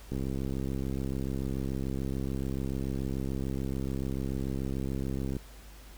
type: click train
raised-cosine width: 3 ms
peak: -21 dBFS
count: 352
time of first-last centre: 0.12-5.367 s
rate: 66.9 Hz
effects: added 50 Hz sine -48 dBFS peak until 5.97 s + pink hiss -54 dBFS RMS until 5.97 s